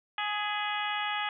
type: harmonic tone with a mistuned harmonic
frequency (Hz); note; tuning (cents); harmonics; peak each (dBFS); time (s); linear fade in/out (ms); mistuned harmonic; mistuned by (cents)
417.8; G#4; +10; 2 / 3 / 4 / 5 / 6 / 7 / 8; -34 / -36 / -37 / -38 / -39 / -39 / -40; 0.18-1.29; 2; 5; -44
effects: none